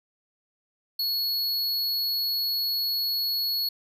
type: tone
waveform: square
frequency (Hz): 4360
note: C#8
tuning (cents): -29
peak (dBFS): -25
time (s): 0.99-3.69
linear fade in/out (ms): 5
effects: none